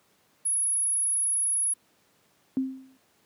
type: tone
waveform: sine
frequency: 10490 Hz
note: E9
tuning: 10 cents flat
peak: -23 dBFS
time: 0.45-1.74 s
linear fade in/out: 10 ms
type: tone with exponential decay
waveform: sine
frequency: 263.4 Hz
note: C4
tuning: 12 cents sharp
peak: -20 dBFS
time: 2.57-2.97 s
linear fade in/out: 0 ms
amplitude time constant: 86 ms
effects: pink hiss -65 dBFS RMS until 3.25 s + high-pass 150 Hz 12 dB/octave